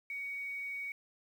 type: tone with quantisation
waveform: sine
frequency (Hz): 2244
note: C#7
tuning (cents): +21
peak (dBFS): -37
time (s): 0.1-0.92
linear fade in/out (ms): 2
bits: 10
effects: none